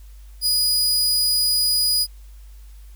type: tone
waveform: sawtooth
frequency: 4930 Hz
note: D#8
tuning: 17 cents flat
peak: -14 dBFS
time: 0.41-2.07 s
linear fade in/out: 50 ms
effects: added 50 Hz sine -39 dBFS peak until 2.95 s + white hiss -57 dBFS RMS until 2.95 s